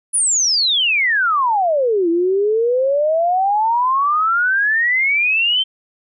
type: exponential two-way sweep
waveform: sine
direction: down then up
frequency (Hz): 10180 to 329.6 to 3141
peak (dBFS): -13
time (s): 0.13-5.64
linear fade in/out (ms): 20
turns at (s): 2.09
effects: none